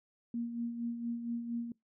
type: tone with tremolo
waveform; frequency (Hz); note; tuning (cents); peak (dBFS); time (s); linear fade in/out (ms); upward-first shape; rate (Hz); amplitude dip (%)
sine; 235.1; A#3; +15; -32; 0.34-1.72; 2; sine; 4.3; 55
effects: noise-tail reverb RT60 0.2 s tail -25 dB re dry